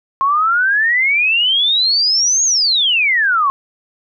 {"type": "exponential two-way sweep", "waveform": "sine", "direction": "up then down", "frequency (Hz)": [1067, 6700, 1067], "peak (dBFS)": -11, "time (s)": [0.21, 3.5], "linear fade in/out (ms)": 0, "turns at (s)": 2.44, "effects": []}